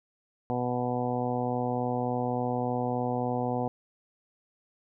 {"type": "harmonic tone", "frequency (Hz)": 123.47, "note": "B2", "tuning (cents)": 0, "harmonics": [1, 2, 3, 4, 5, 6, 7, 8], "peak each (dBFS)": [-34, -32, -39, -33, -39, -33, -38, -43], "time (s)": [0.5, 3.68], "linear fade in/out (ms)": 0, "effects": []}